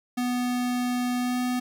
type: tone with pitch glide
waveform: square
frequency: 246.9 to 248.9 Hz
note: B3 to B3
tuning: 0 to +14 cents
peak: -25 dBFS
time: 0.17-1.6 s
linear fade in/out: 10 ms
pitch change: +14 cents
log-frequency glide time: 1.18-1.4 s
effects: 11-bit